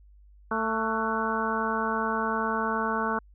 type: harmonic tone with a mistuned harmonic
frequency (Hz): 222.6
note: A3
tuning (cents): +20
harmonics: 1 / 2 / 3 / 4 / 5 / 6 / 7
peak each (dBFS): -32 / -33 / -36 / -32 / -31 / -34 / -33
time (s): 0.51-3.19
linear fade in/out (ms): 5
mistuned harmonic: 7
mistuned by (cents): -75
effects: added 50 Hz sine -51 dBFS peak until 3.34 s